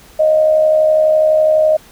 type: tone with amplitude modulation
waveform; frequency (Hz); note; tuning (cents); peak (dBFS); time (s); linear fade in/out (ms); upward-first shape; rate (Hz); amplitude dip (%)
sine; 622.3; D#5; 0; -6; 0.19-1.77; 10; sine; 72; 45
effects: pink hiss -43 dBFS RMS until 1.91 s